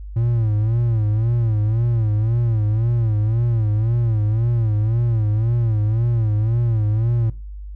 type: tone with vibrato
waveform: triangle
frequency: 111.8 Hz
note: A2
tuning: 28 cents sharp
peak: -14 dBFS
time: 0.16-7.3 s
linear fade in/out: 5 ms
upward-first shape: sine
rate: 1.9 Hz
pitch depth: 110 cents each way
effects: noise-tail reverb RT60 0.3 s tail -19 dB re dry + added 50 Hz sine -30 dBFS peak until 7.75 s